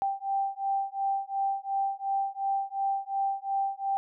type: beating tone pair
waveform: sine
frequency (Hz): 784 / 786.8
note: G5 / G5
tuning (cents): 0 / +6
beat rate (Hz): 2.8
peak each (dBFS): -30 / -30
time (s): 0.02-3.97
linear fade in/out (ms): 0
effects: none